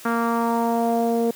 sawtooth tone with low-pass filter sweep, 232.2 Hz, A#3, 7 cents flat, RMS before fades -21 dBFS, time 0.05-1.31 s, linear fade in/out 5 ms, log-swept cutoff 1400 to 530 Hz, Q 3.3, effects white hiss -43 dBFS RMS until 1.35 s + high-pass 150 Hz 12 dB/octave

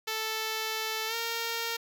5% pulse tone with pitch glide, 440 to 461.3 Hz, A4 to A#4, 0 to -18 cents, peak -19 dBFS, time 0.07-1.77 s, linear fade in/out 10 ms, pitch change +82 cents, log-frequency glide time 1.07-1.15 s, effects none

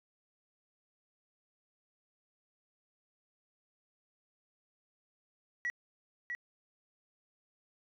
sine tone with echo, 1932 Hz, B6, 39 cents flat, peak -30 dBFS, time 5.65-5.7 s, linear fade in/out 0 ms, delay 650 ms, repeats 1, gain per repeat -5 dB, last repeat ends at 6.35 s, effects tanh soft clip ceiling -29 dBFS

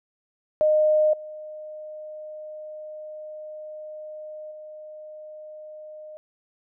sine tone with level steps, 614 Hz, D#5, 23 cents flat, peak -16 / -35 / -38 dBFS, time 0.61-6.17 s, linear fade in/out 0 ms, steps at 1.13 / 4.51 s, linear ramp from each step 5 ms, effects none

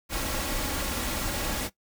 pink noise with comb filter, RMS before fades -30 dBFS, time 0.09-1.7 s, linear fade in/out 50 ms, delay 3.6 ms, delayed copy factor +0.5, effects noise-tail reverb RT60 0.1 s tail -17 dB re dry

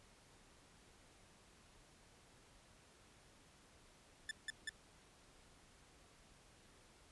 sawtooth tone bursts, 1758 Hz, A6, 2 cents flat, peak -37 dBFS, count 3, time 4.29-4.693 s, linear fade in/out 2 ms, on 21 ms, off 170 ms, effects pink hiss -66 dBFS RMS until 7.11 s + resampled to 24000 Hz

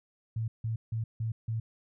sine tone bursts, 112.6 Hz, A2, 40 cents sharp, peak -29 dBFS, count 5, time 0.36-1.6 s, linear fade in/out 5 ms, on 120 ms, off 160 ms, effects none

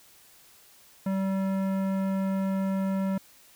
sine tone with tanh clipping, 192.6 Hz, G3, 30 cents flat, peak -27 dBFS, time 1.06-3.18 s, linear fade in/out 5 ms, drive 16 dB, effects white hiss -56 dBFS RMS until 3.55 s

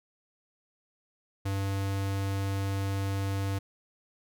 square tone, 98 Hz, G2, in tune, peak -29 dBFS, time 1.45-3.59 s, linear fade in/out 10 ms, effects none

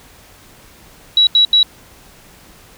sine tone bursts at uneven times, 3900 Hz, B7, 23 cents flat, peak -7 dBFS, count 3, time 1.17-1.27 / 1.35-1.45 / 1.53-1.63 s, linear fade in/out 2 ms, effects pink hiss -44 dBFS RMS until 2.77 s

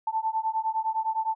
sine beating tone pair, 880 / 889.8 Hz, A5 / A5, 0 / +19 cents, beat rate 9.8 Hz, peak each -28 dBFS, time 0.07-1.35 s, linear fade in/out 5 ms, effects none

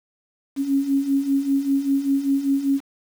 sine beating tone pair, 272 / 277.1 Hz, C#4 / C#4, -33 / -1 cents, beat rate 5.1 Hz, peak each -24 / -19 dBFS, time 0.56-2.81 s, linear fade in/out 50 ms, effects 7-bit

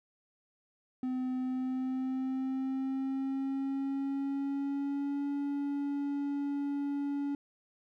triangle tone with pitch glide, 255.6 to 283.6 Hz, C4 to C#4, -40 to +40 cents, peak -29 dBFS, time 1.03-7.35 s, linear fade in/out 2 ms, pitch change +180 cents, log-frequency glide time 1.36-5.27 s, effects none

